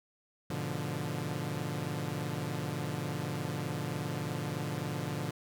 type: chord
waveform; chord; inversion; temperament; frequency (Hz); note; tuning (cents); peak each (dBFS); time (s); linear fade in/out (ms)
sawtooth; G# diminished seventh; none; equal; 103.83 / 123.47 / 146.83 / 174.61; G#2 / B2 / D3 / F3; 0 / 0 / 0 / 0; -38 / -36 / -33 / -36; 0.5-5.31; 5
effects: none